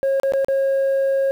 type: tone with dropouts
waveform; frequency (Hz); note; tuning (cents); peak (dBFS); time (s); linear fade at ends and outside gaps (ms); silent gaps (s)
sine; 543; C#5; -36; -13; 0.03-1.31; 0; 0.199-0.233 / 0.322-0.336 / 0.446-0.484
effects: tanh soft clip ceiling -15 dBFS + 8-bit